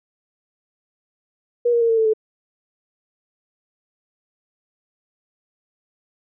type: tone with pitch steps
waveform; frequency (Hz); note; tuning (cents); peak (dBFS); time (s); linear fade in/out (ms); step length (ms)
sine; 480 / 470.7 / 461.5 / 452.5 / 443.7 / 435.1; B4 / A#4 / A#4 / A4 / A4 / A4; -49 / +17 / -17 / +48 / +14 / -19; -14; 1.65-2.136; 10; 81
effects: none